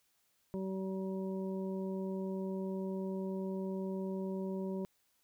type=harmonic tone; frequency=190.5 Hz; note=G3; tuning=49 cents flat; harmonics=1 / 2 / 3 / 5; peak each=-37 / -40 / -46 / -52 dBFS; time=0.54-4.85 s; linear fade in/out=0 ms; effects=white hiss -75 dBFS RMS until 5.23 s